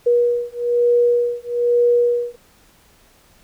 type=beating tone pair; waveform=sine; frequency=480 / 481.1 Hz; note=B4 / B4; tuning=-49 / -45 cents; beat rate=1.1 Hz; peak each=-17 dBFS; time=0.06-2.36 s; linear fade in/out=10 ms; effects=pink hiss -53 dBFS RMS until 3.43 s